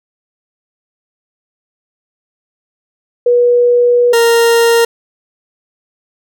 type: tone pair in turn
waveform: sine / 40% pulse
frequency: 484.8 / 464.9 Hz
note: B4 / A#4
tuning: -32 / -5 cents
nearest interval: minor second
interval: 73 cents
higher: first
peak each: -6 dBFS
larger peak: neither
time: 3.26-4.13 / 4.13-4.85 s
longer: first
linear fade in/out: 5 ms
effects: none